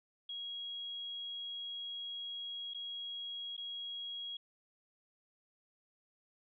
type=tone with dropouts; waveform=sine; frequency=3300 Hz; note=G#7; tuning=12 cents flat; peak=-40 dBFS; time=0.29-4.37 s; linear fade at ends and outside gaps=5 ms; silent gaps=2.737-2.745 / 3.567-3.577 s; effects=none